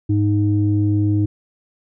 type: tone pair together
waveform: sine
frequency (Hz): 103.65 / 310.6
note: G#2 / D#4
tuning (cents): -3 / -3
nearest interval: octave + perfect fifth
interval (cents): 1900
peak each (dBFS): -15 / -18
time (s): 0.09-1.26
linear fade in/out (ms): 10
effects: tanh soft clip ceiling -6 dBFS